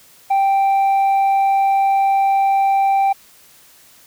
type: tone with tanh clipping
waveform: sine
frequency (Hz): 784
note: G5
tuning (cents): 0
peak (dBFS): -13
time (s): 0.3-3.13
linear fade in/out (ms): 10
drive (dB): 3
effects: white hiss -48 dBFS RMS until 4.06 s